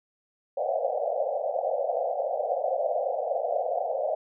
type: band-pass noise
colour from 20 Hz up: pink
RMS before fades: -28 dBFS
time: 0.57-4.15 s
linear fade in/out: 5 ms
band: 500 to 760 Hz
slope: 96 dB/octave
effects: none